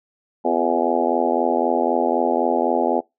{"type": "harmonic tone with a mistuned harmonic", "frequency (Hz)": 83.9, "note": "E2", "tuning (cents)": 31, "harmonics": [3, 4, 5, 6, 7, 8, 9, 10], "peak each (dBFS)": [-25, -25, -25, -25, -25, -25, -25, -25], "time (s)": [0.44, 3.01], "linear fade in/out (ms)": 20, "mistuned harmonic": 4, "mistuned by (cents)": 40, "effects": ["noise-tail reverb RT60 0.2 s tail -24 dB re dry"]}